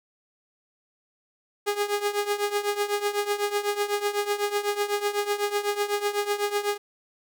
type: tone with tremolo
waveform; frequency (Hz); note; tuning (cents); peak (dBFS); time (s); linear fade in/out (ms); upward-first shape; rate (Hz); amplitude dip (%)
sawtooth; 410.7; G#4; -19; -17; 1.66-6.78; 20; triangle; 8; 85
effects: none